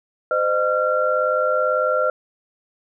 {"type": "tone cluster", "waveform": "sine", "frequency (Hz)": [514, 612, 1373], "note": ["C5", "D#5", "F6"], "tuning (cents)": [-31, -29, -30], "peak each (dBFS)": -21, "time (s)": [0.31, 2.1], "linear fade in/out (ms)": 2, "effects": []}